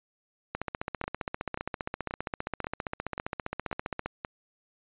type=two click trains; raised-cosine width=0.5 ms; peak=-18 / -16 dBFS; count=7 / 54; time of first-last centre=1.04-4.249 / 0.55-4.06 s; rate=1.87 / 15.1 Hz; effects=resampled to 8000 Hz